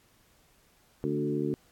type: harmonic tone with a mistuned harmonic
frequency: 73.42 Hz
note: D2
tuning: in tune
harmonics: 2 / 3 / 4 / 5 / 6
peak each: -34 / -35 / -32 / -32 / -36 dBFS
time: 1.04-1.54 s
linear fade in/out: 0 ms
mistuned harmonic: 4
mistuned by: -15 cents
effects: pink hiss -64 dBFS RMS until 1.71 s + AAC 64 kbps